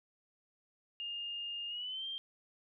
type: tone with pitch glide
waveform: sine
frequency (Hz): 2825 to 3171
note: F7 to G7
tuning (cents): +19 to +19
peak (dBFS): -38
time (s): 1-2.18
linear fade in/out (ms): 0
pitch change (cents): +200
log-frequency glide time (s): 1.68-2.06
effects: none